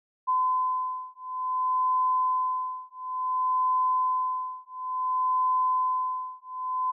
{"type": "beating tone pair", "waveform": "sine", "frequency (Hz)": [1019, 1019.57], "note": ["C6", "C6"], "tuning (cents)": [-46, -45], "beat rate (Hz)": 0.57, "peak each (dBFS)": -27, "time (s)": [0.27, 6.92], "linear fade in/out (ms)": 20, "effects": []}